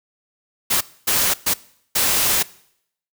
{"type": "noise bursts at uneven times", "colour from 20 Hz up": "white", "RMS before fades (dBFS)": -18, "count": 4, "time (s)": [[0.7, 0.81], [1.07, 1.34], [1.46, 1.54], [1.95, 2.43]], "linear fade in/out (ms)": 10, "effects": ["noise-tail reverb RT60 0.7 s tail -21 dB re dry"]}